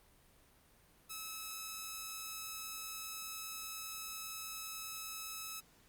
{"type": "tone", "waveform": "5% pulse", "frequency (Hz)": 1295, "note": "E6", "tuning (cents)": -31, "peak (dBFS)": -31, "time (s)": [1.09, 5.61], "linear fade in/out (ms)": 20, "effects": ["pink hiss -66 dBFS RMS until 5.88 s", "Opus 32 kbps"]}